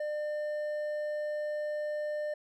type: tone with hard clipping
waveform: sine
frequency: 600 Hz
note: D5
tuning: 37 cents sharp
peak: -33 dBFS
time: 0-2.34 s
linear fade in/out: 5 ms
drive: 5 dB
effects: none